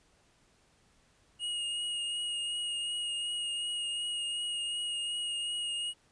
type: tone with vibrato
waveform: square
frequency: 2870 Hz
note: F7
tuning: 47 cents sharp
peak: -33 dBFS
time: 1.39-5.94 s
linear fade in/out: 50 ms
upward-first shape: triangle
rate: 2.7 Hz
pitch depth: 19 cents each way
effects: pink hiss -67 dBFS RMS until 6.11 s + resampled to 22050 Hz